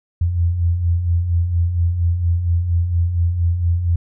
sine beating tone pair, 82.41 / 86.71 Hz, E2 / F2, 0 / -12 cents, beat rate 4.3 Hz, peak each -24 / -15 dBFS, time 0.21-3.96 s, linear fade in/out 5 ms, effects none

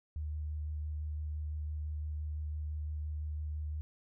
sine tone with vibrato, 75.9 Hz, D#2, 42 cents flat, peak -35 dBFS, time 0.16-3.81 s, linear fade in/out 0 ms, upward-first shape square, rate 5.9 Hz, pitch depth 10 cents each way, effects none

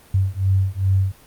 sine beating tone pair, 94.6 / 97.1 Hz, F#2 / G2, +39 / -16 cents, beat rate 2.5 Hz, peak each -19 dBFS, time 0.14-1.12 s, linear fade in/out 5 ms, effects pink hiss -49 dBFS RMS until 1.26 s + Opus 32 kbps

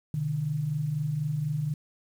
sine tone pair together, 127.23 / 151.3 Hz, C3 / D#3, -48 / -48 cents, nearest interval minor third, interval 300 cents, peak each -34 / -27 dBFS, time 0.14-1.74 s, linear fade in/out 2 ms, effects 9-bit

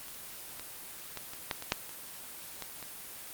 clicks, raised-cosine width 0.2 ms, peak -30 / -24 / -20 / -25 / -13 / -22 / -8 / -27 / -20 / -24 dBFS, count 10, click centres 0.083 / 0.596 / 1.173 / 1.335 / 1.512 / 1.624 / 1.721 / 1.893 / 2.623 / 2.827 s, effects white hiss -45 dBFS RMS until 3.33 s + Opus 24 kbps

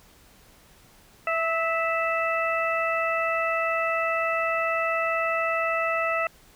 harmonic tone with a mistuned harmonic, 659.3 Hz, E5, in tune, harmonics 1 / 2 / 3 / 4, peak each -27 / -27 / -30 / -30 dBFS, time 1.27-6.27 s, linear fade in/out 2 ms, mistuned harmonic 2, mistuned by -20 cents, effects pink hiss -55 dBFS RMS until 6.55 s

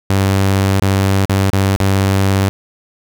sawtooth tone with dropouts, 97.2 Hz, G2, 14 cents flat, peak -7 dBFS, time 0.1-2.49 s, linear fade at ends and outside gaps 0 ms, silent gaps 0.798-0.821 / 1.254-1.296 / 1.501-1.531 / 1.761-1.802 s, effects none

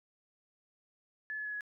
sine tone with pitch steps, 1723 / 1709.1 / 1695.4 / 1681.7 Hz, A6 / G#6 / G#6 / G#6, -37 / +49 / +35 / +21 cents, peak -36 dBFS, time 1.3-1.608 s, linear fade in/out 0 ms, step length 77 ms, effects none

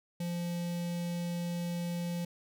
square tone with notch filter, 173.1 Hz, F3, 15 cents flat, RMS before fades -35 dBFS, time 0.2-2.25 s, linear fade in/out 5 ms, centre 1300 Hz, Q 0.91, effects none

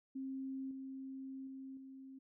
sine tone with level steps, 266.5 Hz, C4, 32 cents sharp, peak -40 / -44 / -46 / -50 dBFS, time 0.15-2.19 s, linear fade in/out 10 ms, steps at 0.71 / 1.47 / 1.77 s, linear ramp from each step 2 ms, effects none

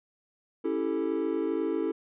triangle chord, A dominant seventh, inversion first, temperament equal, 277.2 / 329.6 / 392 / 440 Hz, C#4 / E4 / G4 / A4, 0 / 0 / 0 / 0 cents, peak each -32 / -28 / -32 / -30 dBFS, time 0.64-1.92 s, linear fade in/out 10 ms, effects resampled to 8000 Hz

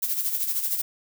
violet noise with tremolo, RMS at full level -24 dBFS, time 0.02-0.82 s, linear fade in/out 10 ms, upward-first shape sine, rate 13 Hz, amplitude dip 60%, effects none

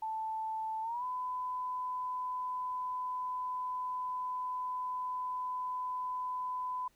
sine tone with pitch glide, 880 to 1005 Hz, A5 to B5, 0 to +30 cents, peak -34 dBFS, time 0.02-6.88 s, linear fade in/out 5 ms, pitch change +230 cents, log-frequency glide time 0.82-1.04 s, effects pink hiss -70 dBFS RMS until 6.95 s

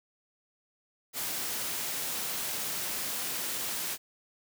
white noise, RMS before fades -34 dBFS, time 1.13-3.98 s, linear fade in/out 50 ms, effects high-pass 100 Hz 12 dB/octave

